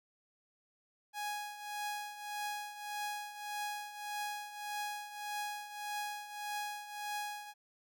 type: tone with tremolo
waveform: sawtooth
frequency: 830.6 Hz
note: G#5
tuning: in tune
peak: -32 dBFS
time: 1.13-7.54 s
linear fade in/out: 50 ms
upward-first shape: triangle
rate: 1.7 Hz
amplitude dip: 75%
effects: none